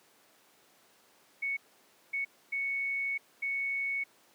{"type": "tone bursts at uneven times", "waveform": "sine", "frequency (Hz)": 2217, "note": "C#7", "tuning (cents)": 0, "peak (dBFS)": -30, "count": 4, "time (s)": [[1.42, 1.57], [2.13, 2.25], [2.52, 3.18], [3.42, 4.04]], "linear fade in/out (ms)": 10, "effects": ["pink hiss -63 dBFS RMS until 4.34 s", "high-pass 300 Hz 12 dB/octave"]}